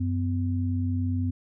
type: tone pair together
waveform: sine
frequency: 94.2 / 252.5 Hz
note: F#2 / B3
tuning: +32 / +39 cents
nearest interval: octave + perfect fourth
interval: 1707 cents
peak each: -25 / -29 dBFS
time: 0-1.31 s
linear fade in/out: 10 ms
effects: none